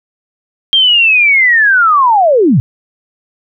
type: linear sweep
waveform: sine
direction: down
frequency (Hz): 3217 to 100.6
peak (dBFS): -5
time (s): 0.73-2.6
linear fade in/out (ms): 0
effects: none